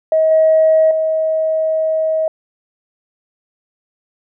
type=tone with level steps; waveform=sine; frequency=635 Hz; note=D#5; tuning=35 cents sharp; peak=-9 / -7 / -13 dBFS; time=0.12-2.28 s; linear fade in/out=2 ms; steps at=0.31 / 0.91 s; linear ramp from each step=2 ms; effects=tanh soft clip ceiling -3 dBFS